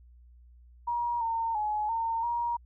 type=tone with pitch steps; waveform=sine; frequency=952 / 912 / 846 / 912 / 947 Hz; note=A#5 / A#5 / G#5 / A#5 / A#5; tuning=+36 / -38 / +32 / -38 / +27 cents; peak=-27 dBFS; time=0.87-2.57 s; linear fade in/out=10 ms; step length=340 ms; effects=added 60 Hz sine -52 dBFS peak until 2.65 s